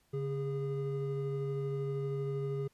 triangle tone pair together, 140.71 / 409.4 Hz, C#3 / G#4, +26 / -25 cents, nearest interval octave + tritone, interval 1849 cents, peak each -33 / -34 dBFS, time 0.13-2.68 s, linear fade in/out 10 ms, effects pink hiss -71 dBFS RMS until 2.73 s + resampled to 32000 Hz

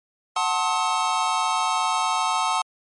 square chord, F# diminished seventh, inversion none, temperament just, 740 / 888 / 1065.6 / 1278.7 Hz, F#5 / A5 / C6 / Eb6, 0 / +16 / +31 / +47 cents, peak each -28 / -26 / -27 / -27 dBFS, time 0.36-2.62 s, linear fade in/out 5 ms, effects MP3 48 kbps

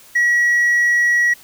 triangle tone with hard clipping, 1920 Hz, B6, 49 cents flat, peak -11 dBFS, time 0.15-1.34 s, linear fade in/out 10 ms, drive 1 dB, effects white hiss -45 dBFS RMS until 1.43 s

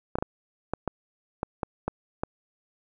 clicks, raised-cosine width 1 ms, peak -13 dBFS, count 9, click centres 0.155 / 0.186 / 0.225 / 0.736 / 0.877 / 1.431 / 1.632 / 1.88 / 2.235 s, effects none

